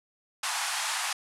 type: band-pass noise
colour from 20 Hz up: pink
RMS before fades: -31 dBFS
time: 0.43-1.13 s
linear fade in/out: 5 ms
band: 760 to 11000 Hz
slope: 48 dB/octave
effects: none